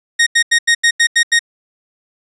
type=tone bursts; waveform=sawtooth; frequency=1864.7 Hz; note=A#6; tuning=in tune; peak=-5 dBFS; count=8; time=0.19-1.393 s; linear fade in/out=10 ms; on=76 ms; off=85 ms; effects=resampled to 22050 Hz